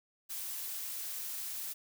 blue noise, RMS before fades -40 dBFS, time 0.29-1.74 s, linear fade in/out 20 ms, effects none

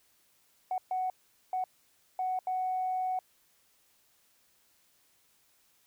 sine tone bursts at uneven times, 743 Hz, F#5, 7 cents sharp, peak -28 dBFS, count 5, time 0.71-0.78 / 0.91-1.1 / 1.53-1.64 / 2.19-2.39 / 2.47-3.19 s, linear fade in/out 2 ms, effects tanh soft clip ceiling -24 dBFS + white hiss -68 dBFS RMS until 5.86 s

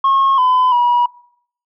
sine tone with pitch steps, 1085 / 1011 / 967 Hz, C#6 / B5 / B5, -37 / +40 / -37 cents, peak -8 dBFS, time 0.04-1.06 s, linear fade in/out 5 ms, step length 340 ms, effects noise-tail reverb RT60 0.6 s tail -23 dB re dry + tanh soft clip ceiling -8 dBFS

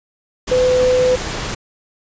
sine tone in noise, 505 Hz, B4, 39 cents sharp, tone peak -11 dBFS, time 0.51-1.16 s, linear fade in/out 10 ms, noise pink, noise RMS -24 dBFS, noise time 0.47-1.55 s, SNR +10 dB, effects resampled to 16000 Hz

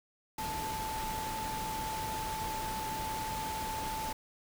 sine tone in noise, 877 Hz, A5, 6 cents flat, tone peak -36 dBFS, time 0.38-4.13 s, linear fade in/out 5 ms, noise pink, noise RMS -40 dBFS, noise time 0.38-4.13 s, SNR +1 dB, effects none

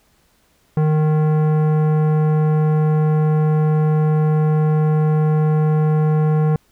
sine tone with tanh clipping, 154.1 Hz, D#3, 16 cents flat, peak -15 dBFS, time 0.77-6.56 s, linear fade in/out 2 ms, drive 15 dB, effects pink hiss -59 dBFS RMS until 6.71 s

